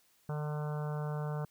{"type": "harmonic tone", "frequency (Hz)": 150, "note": "D3", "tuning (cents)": 37, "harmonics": [1, 3, 4, 5, 6, 7, 8, 9, 10], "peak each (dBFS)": [-34, -44, -46, -48, -50, -51, -52, -53, -54], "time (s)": [0.29, 1.45], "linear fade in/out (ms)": 2, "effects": ["white hiss -69 dBFS RMS until 1.5 s"]}